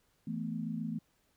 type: chord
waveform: sine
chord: E suspended fourth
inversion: none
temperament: just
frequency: 164.81 / 219.8 / 247.2 Hz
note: E3 / A3 / B3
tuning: 0 / -2 / +2 cents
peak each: -39 / -37 / -40 dBFS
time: 0.27-0.99 s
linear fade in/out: 5 ms
effects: pink hiss -73 dBFS RMS until 1.36 s